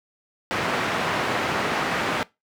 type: band-pass noise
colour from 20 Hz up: white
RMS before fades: -25 dBFS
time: 0.51-2.23 s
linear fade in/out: 0 ms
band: 120 to 1700 Hz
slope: 12 dB/octave
effects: noise-tail reverb RT60 0.2 s tail -20 dB re dry